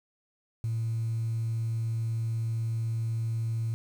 sine tone, 113.5 Hz, A#2, 46 cents flat, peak -26 dBFS, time 0.64-3.74 s, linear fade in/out 0 ms, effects tanh soft clip ceiling -24 dBFS + 9-bit

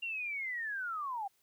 sine linear sweep, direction down, 2794 to 761 Hz, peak -35 dBFS, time 0.02-1.28 s, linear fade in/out 10 ms, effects white hiss -73 dBFS RMS until 1.42 s

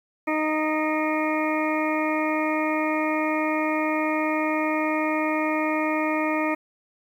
harmonic tone with a mistuned harmonic, 309.8 Hz, D#4, 7 cents flat, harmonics 1 / 2 / 3 / 4 / 6 / 7 / 8, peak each -25 / -28 / -30 / -31 / -33 / -33 / -34 dBFS, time 0.27-6.55 s, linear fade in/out 10 ms, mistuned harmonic 8, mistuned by -45 cents, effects 9-bit

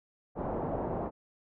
white low-pass noise, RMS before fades -34 dBFS, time 0.35-1.11 s, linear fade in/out 50 ms, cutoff 800 Hz, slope 24 dB/octave, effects none

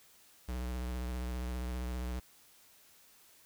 square tone with vibrato, 61.74 Hz, B1, in tune, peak -36 dBFS, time 0.48-2.2 s, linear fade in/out 10 ms, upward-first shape sine, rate 15 Hz, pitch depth 49 cents each way, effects white hiss -62 dBFS RMS until 3.45 s

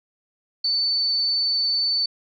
sine tone, 4511 Hz, C#8, 29 cents sharp, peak -19 dBFS, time 0.64-2.06 s, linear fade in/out 5 ms, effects none

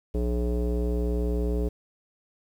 square tone with low-pass filter, 59.9 Hz, A#1, 48 cents sharp, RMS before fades -26 dBFS, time 0.14-1.69 s, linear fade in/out 10 ms, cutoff 450 Hz, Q 3.5, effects 9-bit

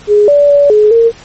sine tone with pitch steps, 415.8 / 578 / 573 / 423.1 / 460.4 Hz, G#4 / D5 / D5 / G#4 / A#4, +2 / -28 / -43 / +32 / -22 cents, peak -3 dBFS, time 0.07-1.12 s, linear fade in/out 50 ms, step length 210 ms, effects pink hiss -36 dBFS RMS until 1.24 s + MP3 32 kbps

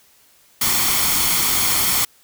white noise with comb filter, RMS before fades -18 dBFS, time 0.61-2.05 s, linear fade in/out 5 ms, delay 0.91 ms, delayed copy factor +0.5, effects white hiss -54 dBFS RMS until 2.23 s

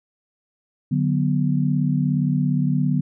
sine chord, B minor, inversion first, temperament equal with one note detuned, 147.68 / 185 / 246.9 Hz, D3 / F#3 / B3, +10 / 0 / 0 cents, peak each -20 / -23 / -23 dBFS, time 0.91-3.01 s, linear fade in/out 10 ms, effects none

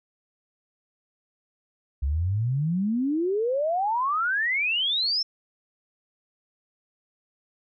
sine exponential sweep, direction up, 65.1 to 5440 Hz, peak -22 dBFS, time 2.02-5.23 s, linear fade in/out 10 ms, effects none

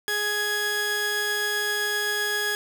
sawtooth tone pair together, 415.3 / 1668.9 Hz, G#4 / G#6, 0 / +8 cents, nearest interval 2 octaves, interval 2408 cents, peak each -27 / -21 dBFS, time 0.08-2.55 s, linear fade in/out 0 ms, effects none

